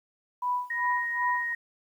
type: tone with tremolo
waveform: sine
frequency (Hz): 987.8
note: B5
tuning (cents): 0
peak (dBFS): -24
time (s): 0.42-1.53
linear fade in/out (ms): 5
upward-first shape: sine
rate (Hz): 2.6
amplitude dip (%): 95
type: tone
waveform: sine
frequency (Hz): 1872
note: A#6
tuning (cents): +7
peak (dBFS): -28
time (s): 0.7-1.55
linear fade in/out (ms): 5
effects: 10-bit